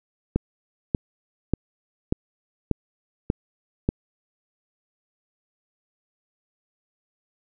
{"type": "click train", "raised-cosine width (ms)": 3, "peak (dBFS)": -7, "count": 7, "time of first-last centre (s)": [0.36, 3.889], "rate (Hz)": 1.7, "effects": []}